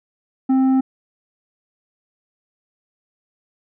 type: tone with tanh clipping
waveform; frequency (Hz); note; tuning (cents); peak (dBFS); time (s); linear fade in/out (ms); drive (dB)
sine; 263.3; C4; +11; -14; 0.49-0.81; 10; 7
effects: none